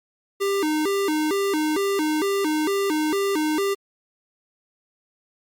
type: tone with vibrato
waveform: square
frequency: 349.2 Hz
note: F4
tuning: in tune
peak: -21 dBFS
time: 0.4-3.75 s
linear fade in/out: 20 ms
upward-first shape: square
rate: 2.2 Hz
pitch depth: 220 cents each way
effects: Opus 48 kbps